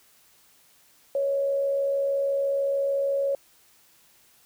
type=tone with frequency modulation; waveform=sine; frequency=554.4 Hz; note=C#5; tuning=in tune; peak=-22 dBFS; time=1.15-3.35 s; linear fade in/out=2 ms; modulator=73.7 Hz; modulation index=0.26; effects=white hiss -59 dBFS RMS until 4.45 s